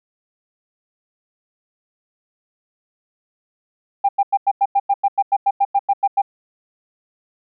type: tone bursts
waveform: sine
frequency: 797 Hz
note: G5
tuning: 28 cents sharp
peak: -11 dBFS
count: 16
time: 4.04-6.219 s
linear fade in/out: 10 ms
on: 49 ms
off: 93 ms
effects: tanh soft clip ceiling -7 dBFS